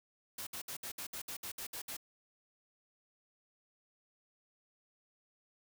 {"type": "noise bursts", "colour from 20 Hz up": "white", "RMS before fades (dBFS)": -43, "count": 11, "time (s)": [0.38, 1.968], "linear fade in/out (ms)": 5, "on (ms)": 88, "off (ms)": 62, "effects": []}